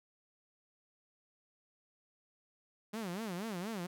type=tone with vibrato; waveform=sawtooth; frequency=198.6 Hz; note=G3; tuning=23 cents sharp; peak=-34 dBFS; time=2.93-3.87 s; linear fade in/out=10 ms; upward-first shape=sine; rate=4.2 Hz; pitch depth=250 cents each way; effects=none